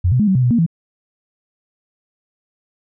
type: tone with pitch steps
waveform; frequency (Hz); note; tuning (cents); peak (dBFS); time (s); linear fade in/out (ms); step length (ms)
sine; 89.4 / 126 / 210.8 / 189.7 / 127.3 / 123 / 234.4 / 165.6; F2 / B2 / G#3 / F#3 / C3 / B2 / A#3 / E3; +41 / +35 / +26 / +43 / -47 / -7 / +10 / +8; -11; 0.04-0.664; 10; 78
effects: none